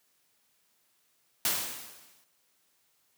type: noise with exponential decay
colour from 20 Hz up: white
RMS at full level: -26 dBFS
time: 1.45-2.24 s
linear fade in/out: 1 ms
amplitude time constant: 170 ms
effects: white hiss -71 dBFS RMS until 3.17 s + high-pass 100 Hz 12 dB/octave